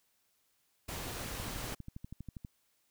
pink noise, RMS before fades -41 dBFS, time 0.88-1.75 s, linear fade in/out 10 ms
click train, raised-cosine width 5 ms, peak -31 dBFS, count 14, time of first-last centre 1.4-2.448 s, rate 12.4 Hz
effects white hiss -75 dBFS RMS until 2.9 s

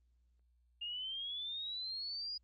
sine exponential sweep, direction up, 2812 to 4934 Hz, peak -39 dBFS, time 0.81-2.38 s, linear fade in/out 10 ms, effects added 60 Hz sine -69 dBFS peak until 2.43 s + Opus 32 kbps

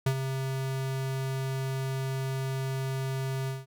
square tone with ADSR envelope, 133.3 Hz, C3, 33 cents sharp, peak -22 dBFS, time 0.06-3.66 s, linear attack 6 ms, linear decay 70 ms, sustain -8 dB, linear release 180 ms, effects none

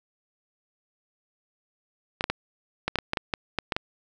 clicks, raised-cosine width 0.3 ms, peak -9 dBFS, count 12, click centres 2.209 / 2.241 / 2.3 / 2.88 / 2.957 / 2.987 / 3.134 / 3.172 / 3.338 / 3.587 / 3.722 / 3.765 s, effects none

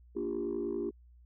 sine chord, G minor seventh, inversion first, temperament equal with one note detuned, 233.1 / 293.7 / 349.2 / 399.5 Hz, Bb3 / D4 / F4 / G4, 0 / 0 / 0 / +33 cents, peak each -40 / -38 / -35 / -35 dBFS, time 0.15-0.91 s, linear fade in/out 20 ms, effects tanh soft clip ceiling -26 dBFS + added 60 Hz sine -55 dBFS peak until 1.25 s

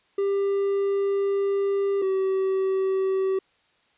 triangle tone pair in turn, 396.7 / 382.5 Hz, G4 / G4, +21 / -42 cents, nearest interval minor second, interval 63 cents, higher first, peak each -19 dBFS, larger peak neither, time 0.18-2.02 / 2.02-3.39 s, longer first, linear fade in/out 5 ms, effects white hiss -64 dBFS RMS until 3.97 s + resampled to 8000 Hz

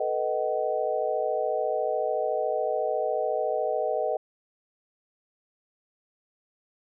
sine chord, B dominant seventh, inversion third, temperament equal with one note detuned, 440 / 493.9 / 622.3 / 755.5 Hz, A4 / B4 / D#5 / F#5, 0 / 0 / 0 / +36 cents, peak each -31 / -30 / -28 / -31 dBFS, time 0-4.17 s, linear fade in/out 5 ms, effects none

